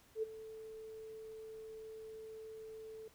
sine tone with ADSR envelope, 440 Hz, A4, in tune, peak -32 dBFS, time 0.15-3.08 s, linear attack 78 ms, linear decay 15 ms, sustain -15 dB, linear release 3 ms, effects pink hiss -66 dBFS RMS until 3.14 s

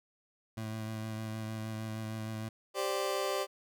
25% pulse tone with vibrato, 110 Hz, A2, in tune, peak -33 dBFS, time 0.57-2.49 s, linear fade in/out 5 ms, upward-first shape sine, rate 6.5 Hz, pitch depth 18 cents each way
30% pulse chord, G suspended fourth, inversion none, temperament just, 392 / 522.7 / 588 Hz, G4 / C5 / D5, 0 / -2 / +2 cents, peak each -33 / -34 / -33 dBFS, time 2.74-3.47 s, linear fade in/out 50 ms
effects none

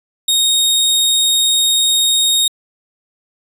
sawtooth tone, 3729 Hz, A#7, in tune, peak -8 dBFS, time 0.28-2.48 s, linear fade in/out 5 ms, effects resampled to 32000 Hz + 8-bit

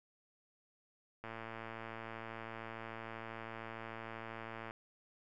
click train, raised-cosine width 0.5 ms, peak -30 dBFS, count 393, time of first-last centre 1.24-4.709 s, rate 113 Hz, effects none

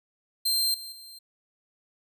sawtooth tone with level steps, 4156 Hz, C8, 12 cents flat, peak -20 / -35 / -41 dBFS, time 0.45-1.19 s, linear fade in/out 10 ms, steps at 0.74 / 0.92 s, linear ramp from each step 2 ms, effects none

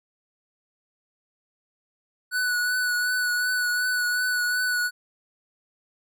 square tone with vibrato, 1480 Hz, F#6, in tune, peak -23 dBFS, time 2.31-4.91 s, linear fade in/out 50 ms, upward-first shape triangle, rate 2.7 Hz, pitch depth 26 cents each way, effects none

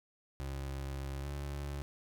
30% pulse tone with pitch glide, 68.2 to 70.85 Hz, C#2 to C#2, -28 to +38 cents, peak -35 dBFS, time 0.4-1.82 s, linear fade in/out 0 ms, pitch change +66 cents, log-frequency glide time 1.21-1.26 s, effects none

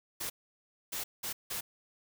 white noise bursts at uneven times, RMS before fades -37 dBFS, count 4, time 0.2-0.3 / 0.92-1.04 / 1.23-1.33 / 1.5-1.61 s, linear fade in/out 10 ms, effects none

